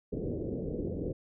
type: low-pass noise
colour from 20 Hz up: white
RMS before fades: -35 dBFS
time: 0.12-1.13 s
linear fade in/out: 10 ms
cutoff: 500 Hz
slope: 48 dB/octave
effects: none

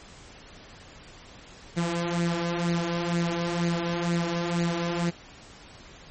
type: tone with flanger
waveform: sawtooth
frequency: 171.1 Hz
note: F3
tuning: 35 cents flat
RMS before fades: -27 dBFS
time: 1.76-5.11 s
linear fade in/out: 20 ms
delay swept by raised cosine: 0.44 to 4.04 ms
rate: 2.1 Hz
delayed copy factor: +0.6
effects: pink hiss -48 dBFS RMS until 6.1 s + MP3 32 kbps

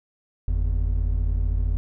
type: tone pair together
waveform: triangle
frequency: 46.87 / 82.41 Hz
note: F#1 / E2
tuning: +23 / 0 cents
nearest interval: minor seventh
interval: 977 cents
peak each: -19 / -24 dBFS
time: 0.48-1.77 s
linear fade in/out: 0 ms
effects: none

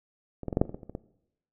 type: clicks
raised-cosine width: 2 ms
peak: -25 / -17 / -18 / -10 / -7 / -29 / -25 / -23 / -30 / -27 / -20 dBFS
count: 11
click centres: 0.433 / 0.483 / 0.528 / 0.571 / 0.615 / 0.653 / 0.694 / 0.745 / 0.832 / 0.896 / 0.951 s
effects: noise-tail reverb RT60 0.8 s tail -19 dB re dry

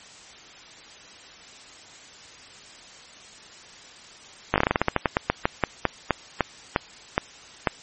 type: slowing click train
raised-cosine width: 0.5 ms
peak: -3 dBFS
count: 22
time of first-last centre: 4.54-7.672 s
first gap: 18 ms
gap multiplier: 1.18
effects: white hiss -46 dBFS RMS until 7.82 s + MP3 32 kbps

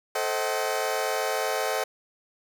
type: chord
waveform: sawtooth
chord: A diminished seventh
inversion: none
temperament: just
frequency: 440 / 528 / 633.6 / 760.3 Hz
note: A4 / C5 / Eb5 / Gb5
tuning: 0 / +16 / +31 / +47 cents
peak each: -27 dBFS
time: 0.15-1.84 s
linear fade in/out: 5 ms
effects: none

